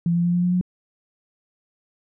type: tone with pitch steps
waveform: sine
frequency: 170.3 / 172.28 / 174.28 / 176.31 / 178.35 / 180.43 Hz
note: F3 / F3 / F3 / F3 / F3 / F#3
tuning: -43 / -23 / -3 / +17 / +37 / -43 cents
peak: -17 dBFS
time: 0.06-0.612 s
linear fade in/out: 2 ms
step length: 92 ms
effects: none